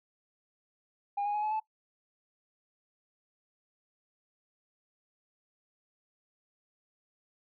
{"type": "tone with pitch steps", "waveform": "sine", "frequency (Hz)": [810, 824.6, 839.5, 854.7, 870.1], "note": ["G#5", "G#5", "G#5", "G#5", "A5"], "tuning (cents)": [-43, -13, 18, 49, -20], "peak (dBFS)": -27, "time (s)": [1.17, 1.6], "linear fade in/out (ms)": 10, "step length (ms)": 86, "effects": ["noise-tail reverb RT60 0.1 s tail -21 dB re dry", "tanh soft clip ceiling -27 dBFS"]}